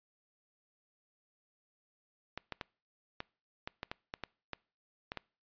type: clicks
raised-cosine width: 0.3 ms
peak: -22 dBFS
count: 12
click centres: 2.376 / 2.523 / 2.612 / 3.204 / 3.675 / 3.831 / 3.915 / 4.139 / 4.237 / 4.533 / 5.119 / 5.173 s
effects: noise-tail reverb RT60 0.4 s tail -25 dB re dry + resampled to 11025 Hz